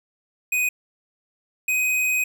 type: tone pair in turn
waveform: square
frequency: 2495 / 2509 Hz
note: D#7 / D#7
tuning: +4 / +14 cents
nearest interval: unison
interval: 10 cents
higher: second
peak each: -20 dBFS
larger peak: neither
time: 0.52-0.69 / 1.68-2.24 s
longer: second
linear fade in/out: 5 ms
effects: none